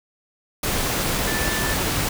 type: tone in noise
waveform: sine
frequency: 1760 Hz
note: A6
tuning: in tune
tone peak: -28 dBFS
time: 1.27-1.74 s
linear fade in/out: 5 ms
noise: pink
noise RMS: -23 dBFS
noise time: 0.63-2.09 s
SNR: -8 dB
effects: none